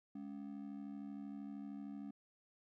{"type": "ring-modulated tone", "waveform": "triangle", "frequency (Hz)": 243.5, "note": "B3", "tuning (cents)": -24, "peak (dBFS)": -40, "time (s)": [0.15, 2.11], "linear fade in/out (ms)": 5, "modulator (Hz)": 36.5, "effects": []}